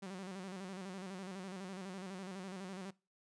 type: tone with vibrato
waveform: sawtooth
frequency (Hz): 188.9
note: F#3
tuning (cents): +36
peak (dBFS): -40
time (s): 0.02-2.91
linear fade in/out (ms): 10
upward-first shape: square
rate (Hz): 12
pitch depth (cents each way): 67
effects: noise-tail reverb RT60 0.3 s tail -22 dB re dry + resampled to 22050 Hz